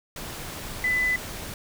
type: tone in noise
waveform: sine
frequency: 2002 Hz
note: B6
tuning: 23 cents sharp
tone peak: -21 dBFS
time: 0.84-1.16 s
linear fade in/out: 2 ms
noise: pink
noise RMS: -36 dBFS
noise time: 0.16-1.54 s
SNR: +12 dB
effects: none